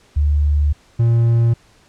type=tone pair in turn; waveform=sine / triangle; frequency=73.42 / 116.55 Hz; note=D2 / A#2; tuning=0 / 0 cents; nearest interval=minor sixth; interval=800 cents; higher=second; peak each=-12 / -9 dBFS; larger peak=second; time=0.16-0.73 / 0.99-1.54 s; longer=first; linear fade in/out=10 ms; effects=pink hiss -52 dBFS RMS until 1.88 s + low-pass 8000 Hz 12 dB/octave